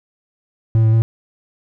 triangle tone with pitch steps, 112 / 110.8 / 113 Hz, A2 / A2 / A2, +31 / +13 / +47 cents, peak -8 dBFS, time 0.75-1.02 s, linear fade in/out 0 ms, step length 90 ms, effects none

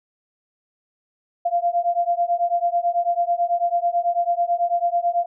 sine beating tone pair, 689 / 698.1 Hz, F5 / F5, -24 / -1 cents, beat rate 9.1 Hz, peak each -21 dBFS, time 1.45-5.26 s, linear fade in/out 10 ms, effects none

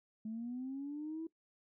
sine linear sweep, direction up, 215 to 329.6 Hz, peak -38 dBFS, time 0.25-1.27 s, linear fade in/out 5 ms, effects noise-tail reverb RT60 0.1 s tail -19 dB re dry + tanh soft clip ceiling -34 dBFS

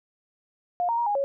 sine tone with pitch steps, 709 / 930 / 945 / 823 / 554 Hz, F5 / A#5 / A#5 / G#5 / C#5, +26 / -4 / +23 / -16 / -1 cents, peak -22 dBFS, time 0.8-1.24 s, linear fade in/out 0 ms, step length 88 ms, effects none

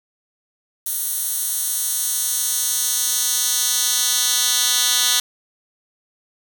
10% pulse tone with high-pass filter sweep, 246.9 Hz, B3, in tune, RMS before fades -20 dBFS, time 0.86-5.2 s, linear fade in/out 5 ms, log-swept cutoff 11000 to 3700 Hz, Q 1, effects none

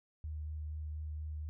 sine tone with vibrato, 76.6 Hz, D#2, 27 cents flat, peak -38 dBFS, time 0.24-1.49 s, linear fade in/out 0 ms, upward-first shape sine, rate 4.2 Hz, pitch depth 12 cents each way, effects none

